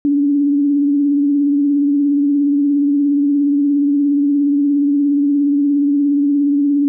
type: tone with vibrato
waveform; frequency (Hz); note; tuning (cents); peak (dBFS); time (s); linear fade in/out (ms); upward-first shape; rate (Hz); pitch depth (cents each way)
sine; 285.8; D4; -47; -11; 0.05-6.88; 0; triangle; 17; 44
effects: none